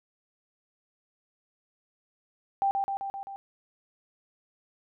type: tone with echo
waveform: sine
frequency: 788 Hz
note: G5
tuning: 9 cents sharp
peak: -22 dBFS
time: 2.62-2.71 s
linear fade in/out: 0 ms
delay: 130 ms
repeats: 5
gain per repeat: -3 dB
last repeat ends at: 3.36 s
effects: none